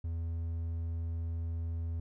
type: tone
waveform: triangle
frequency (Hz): 83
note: E2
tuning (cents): +12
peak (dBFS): -31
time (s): 0.04-2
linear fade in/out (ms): 5
effects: none